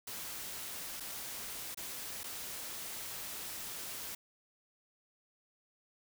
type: noise with dropouts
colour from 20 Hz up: white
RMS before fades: -43 dBFS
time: 0.07-4.15 s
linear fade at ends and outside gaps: 5 ms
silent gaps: 1-1.004 / 1.746-1.772 / 2.234-2.24 s
effects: none